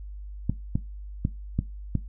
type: clicks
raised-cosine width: 5 ms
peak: -11 dBFS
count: 5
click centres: 0.496 / 0.755 / 1.251 / 1.59 / 1.953 s
effects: noise-tail reverb RT60 0.2 s tail -17 dB re dry + added 50 Hz sine -36 dBFS peak until 2.08 s